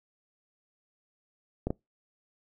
clicks, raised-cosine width 2 ms, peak -16 dBFS, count 2, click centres 1.67 / 1.705 s, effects noise-tail reverb RT60 0.2 s tail -25 dB re dry

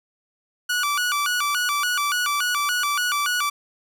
sawtooth tone with vibrato, 1304 Hz, E6, 19 cents flat, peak -17 dBFS, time 0.69-3.5 s, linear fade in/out 10 ms, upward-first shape square, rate 3.5 Hz, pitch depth 200 cents each way, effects none

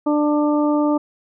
harmonic tone, 296.9 Hz, D4, 19 cents sharp, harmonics 1 / 2 / 3 / 4, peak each -16 / -22 / -26 / -28 dBFS, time 0.06-0.98 s, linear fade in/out 10 ms, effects none

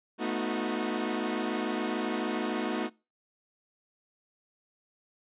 sawtooth chord, B dominant seventh, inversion third, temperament equal with one note detuned, 220 / 246.9 / 311.1 / 363.6 Hz, A3 / B3 / D#4 / F#4, 0 / 0 / 0 / -30 cents, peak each -31 dBFS, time 0.18-2.9 s, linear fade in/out 50 ms, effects noise-tail reverb RT60 0.3 s tail -24 dB re dry + resampled to 8000 Hz

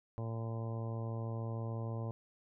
harmonic tone, 113.7 Hz, A#2, 43 cents flat, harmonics 1 / 2 / 3 / 4 / 5 / 6 / 7 / 8 / 9, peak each -37 / -47 / -50 / -49 / -49 / -54 / -55 / -57 / -54 dBFS, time 0.18-2.11 s, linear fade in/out 0 ms, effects none

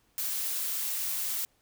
blue noise, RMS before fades -32 dBFS, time 0.18-1.45 s, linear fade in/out 0 ms, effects pink hiss -69 dBFS RMS until 1.61 s

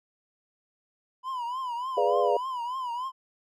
triangle tone with vibrato, 996 Hz, B5, 14 cents sharp, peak -28 dBFS, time 1.23-3.12 s, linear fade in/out 50 ms, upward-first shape triangle, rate 3.4 Hz, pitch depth 130 cents each way
sine chord, G# diminished seventh, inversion none, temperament equal, 415.3 / 493.9 / 587.3 / 698.5 Hz, G#4 / B4 / D5 / F5, 0 / 0 / 0 / 0 cents, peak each -27 dBFS, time 1.97-2.37 s, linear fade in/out 5 ms
effects none

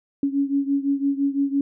sine beating tone pair, 277.2 / 283.1 Hz, C#4 / C#4, 0 / +37 cents, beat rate 5.9 Hz, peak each -21 / -24 dBFS, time 0.23-1.61 s, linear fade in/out 2 ms, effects none

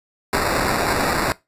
blue noise with sample-and-hold, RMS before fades -20 dBFS, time 0.33-1.32 s, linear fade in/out 0 ms, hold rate 3150 Hz, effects noise-tail reverb RT60 0.2 s tail -19 dB re dry + resampled to 32000 Hz

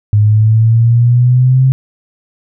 sine exponential sweep, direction up, 103.83 to 133 Hz, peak -5 dBFS, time 0.13-1.72 s, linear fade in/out 0 ms, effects none

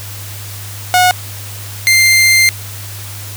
sawtooth tone pair in turn, 728 / 2095 Hz, F#5 / C7, -28 / +2 cents, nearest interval octave + tritone, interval 1830 cents, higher second, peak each -3 dBFS, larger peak neither, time 0.94-1.11 / 1.87-2.49 s, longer second, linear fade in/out 0 ms, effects added 101 Hz sine -27 dBFS peak until 3.36 s + white hiss -30 dBFS RMS until 3.36 s

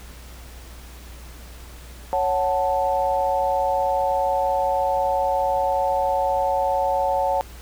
sine chord, F# minor, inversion second, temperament equal, 554.4 / 740 / 880 Hz, C#5 / F#5 / A5, 0 / 0 / 0 cents, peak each -23 dBFS, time 2.13-7.41 s, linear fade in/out 0 ms, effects added 60 Hz sine -39 dBFS peak until 7.61 s + pink hiss -45 dBFS RMS until 7.61 s

